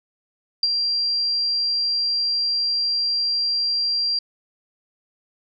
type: tone with ADSR envelope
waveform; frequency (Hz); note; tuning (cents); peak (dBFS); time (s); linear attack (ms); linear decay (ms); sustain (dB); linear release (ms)
sine; 4743; D8; +16; -14; 0.63-4.19; 3; 35; -5; 4
effects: none